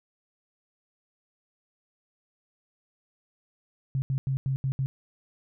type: tone bursts at uneven times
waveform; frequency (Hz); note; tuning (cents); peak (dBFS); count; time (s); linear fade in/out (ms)
sine; 134.1; C3; +43; -24; 6; 3.95-4.02 / 4.1-4.18 / 4.27-4.37 / 4.46-4.56 / 4.64-4.72 / 4.79-4.86; 0
effects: none